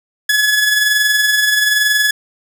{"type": "tone with amplitude modulation", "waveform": "sawtooth", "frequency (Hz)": 1700, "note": "G#6", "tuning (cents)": 40, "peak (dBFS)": -6, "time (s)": [0.29, 2.11], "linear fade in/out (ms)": 5, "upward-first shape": "sine", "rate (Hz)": 21.1, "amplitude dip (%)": 40, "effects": []}